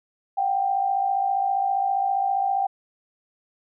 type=tone pair together; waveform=sine; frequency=729 / 784 Hz; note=F#5 / G5; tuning=-26 / 0 cents; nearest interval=minor second; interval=126 cents; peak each=-27 / -21 dBFS; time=0.37-2.67 s; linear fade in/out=10 ms; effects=none